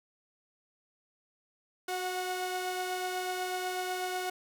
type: tone pair together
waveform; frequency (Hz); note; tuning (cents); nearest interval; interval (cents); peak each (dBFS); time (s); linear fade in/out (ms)
sawtooth; 368.8 / 729.5; F#4 / F#5; -6 / -25; octave; 1181; -32 / -31; 1.88-4.3; 5
effects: none